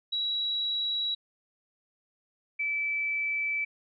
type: tone pair in turn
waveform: sine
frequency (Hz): 3890 / 2313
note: B7 / D7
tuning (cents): -27 / -27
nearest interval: major sixth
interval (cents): 900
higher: first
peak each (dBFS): -27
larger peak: neither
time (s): 0.12-1.15 / 2.59-3.65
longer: second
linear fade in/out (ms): 10
effects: none